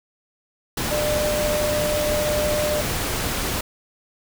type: tone in noise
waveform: sine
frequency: 599 Hz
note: D5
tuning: 34 cents sharp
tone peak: -21 dBFS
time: 0.91-2.81 s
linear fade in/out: 5 ms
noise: pink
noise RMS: -25 dBFS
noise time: 0.77-3.61 s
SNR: +1 dB
effects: none